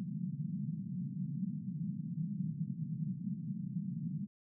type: band-pass noise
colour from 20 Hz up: white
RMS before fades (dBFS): -39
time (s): 0-4.27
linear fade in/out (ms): 0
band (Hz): 140 to 200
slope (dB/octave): 48
effects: none